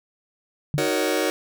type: tone with exponential decay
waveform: sine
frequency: 146.83 Hz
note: D3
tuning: in tune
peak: -17 dBFS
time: 0.74-0.92 s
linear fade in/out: 0 ms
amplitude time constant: 39 ms
type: chord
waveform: sawtooth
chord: D# minor seventh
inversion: none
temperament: just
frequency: 311.1 / 373.4 / 466.7 / 560 Hz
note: D#4 / F#4 / A#4 / C#5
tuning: 0 / +16 / +2 / +18 cents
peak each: -22 dBFS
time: 0.78-1.3 s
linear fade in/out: 0 ms
effects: none